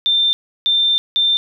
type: tone bursts at uneven times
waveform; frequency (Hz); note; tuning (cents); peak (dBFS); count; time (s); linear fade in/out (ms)
sine; 3581; A7; +30; -12; 3; 0.06-0.33 / 0.66-0.98 / 1.16-1.37; 0
effects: none